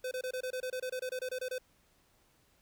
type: tone bursts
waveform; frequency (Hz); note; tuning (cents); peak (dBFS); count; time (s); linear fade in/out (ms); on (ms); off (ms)
square; 509; C5; -48; -35; 16; 0.04-1.583; 5; 73; 25
effects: pink hiss -69 dBFS RMS until 2.61 s